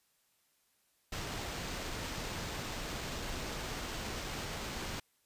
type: noise with sample-and-hold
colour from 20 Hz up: pink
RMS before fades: -40 dBFS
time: 1.12-5 s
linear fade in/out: 5 ms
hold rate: 11025 Hz
effects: white hiss -74 dBFS RMS until 5.25 s + resampled to 32000 Hz